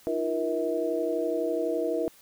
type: tone cluster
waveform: sine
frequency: 312.7 / 344.6 / 473.9 / 644 Hz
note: D#4 / F4 / A#4 / E5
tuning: +9 / -23 / +28 / -41 cents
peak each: -33 / -31 / -29 / -31 dBFS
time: 0.07-2.08 s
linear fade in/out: 0 ms
effects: white hiss -56 dBFS RMS until 2.21 s